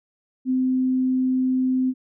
sine tone, 257.7 Hz, C4, 26 cents flat, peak -18 dBFS, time 0.45-1.94 s, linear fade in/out 50 ms, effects none

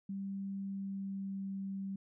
sine tone with pitch glide, 196 to 194.65 Hz, G3 to G3, 0 to -12 cents, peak -37 dBFS, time 0.09-1.96 s, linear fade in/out 5 ms, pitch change -12 cents, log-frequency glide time 0.65-1.47 s, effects none

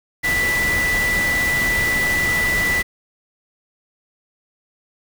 sine tone in noise, 1975.5 Hz, B6, in tune, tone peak -17 dBFS, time 0.23-2.83 s, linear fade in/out 20 ms, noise pink, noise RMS -25 dBFS, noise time 0.23-2.83 s, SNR +5 dB, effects none

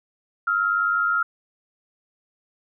sine tone pair together, 1297.2 / 1396.9 Hz, E6 / F6, -28 / 0 cents, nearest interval minor second, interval 128 cents, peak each -24 / -20 dBFS, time 0.47-1.23 s, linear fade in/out 5 ms, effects none

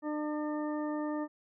harmonic tone, 300.9 Hz, D4, 42 cents sharp, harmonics 1 / 2 / 3 / 4 / 6, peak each -33 / -39 / -43 / -45 / -49 dBFS, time 0.02-1.28 s, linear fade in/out 50 ms, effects none

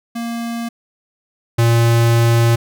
square tone pair in turn, 233.1 / 116.55 Hz, A#3 / A#2, 0 / 0 cents, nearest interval octave, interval 1200 cents, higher first, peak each -22 / -11 dBFS, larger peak second, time 0.15-0.69 / 1.58-2.56 s, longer second, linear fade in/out 10 ms, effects none

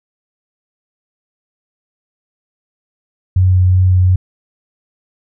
sine tone with vibrato, 92 Hz, F#2, 9 cents flat, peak -7 dBFS, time 3.36-4.16 s, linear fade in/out 5 ms, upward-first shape sine, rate 2.7 Hz, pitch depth 11 cents each way, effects none

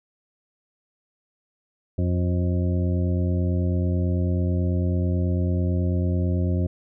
harmonic tone with a mistuned harmonic, 89.1 Hz, F2, 35 cents sharp, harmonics 1 / 2 / 3 / 4 / 6 / 7, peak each -21 / -27 / -31 / -33 / -37 / -38 dBFS, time 1.98-6.67 s, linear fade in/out 5 ms, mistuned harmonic 6, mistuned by -25 cents, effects none

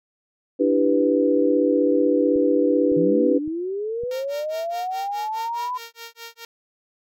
sine chord, E minor seventh, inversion third, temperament equal, 293.7 / 329.6 / 392 / 493.9 Hz, D4 / E4 / G4 / B4, 0 / 0 / 0 / 0 cents, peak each -20 / -24 / -23 / -20 dBFS, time 0.59-3.39 s, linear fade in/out 20 ms
click train, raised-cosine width 5 ms, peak -29 dBFS, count 4, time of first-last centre 2.36-4.036 s, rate 1.79 Hz
sine linear sweep, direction up, 155.56 to 1013 Hz, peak -24 dBFS, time 2.96-5.78 s, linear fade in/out 10 ms
5% pulse tone with tremolo, 462.5 Hz, A#4, 14 cents flat, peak -23 dBFS, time 4.11-6.45 s, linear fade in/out 2 ms, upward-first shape sine, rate 4.8 Hz, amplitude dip 100%
effects none

